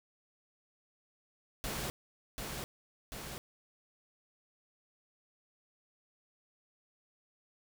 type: noise with echo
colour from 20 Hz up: pink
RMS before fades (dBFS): -38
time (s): 1.64-1.9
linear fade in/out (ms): 0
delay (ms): 740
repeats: 2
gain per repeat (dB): -3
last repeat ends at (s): 3.38
effects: none